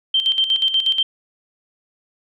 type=tone with tremolo; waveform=sine; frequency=3135 Hz; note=G7; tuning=1 cent flat; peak=-13 dBFS; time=0.14-1.03 s; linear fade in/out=5 ms; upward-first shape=square; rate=8.3 Hz; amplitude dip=65%; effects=none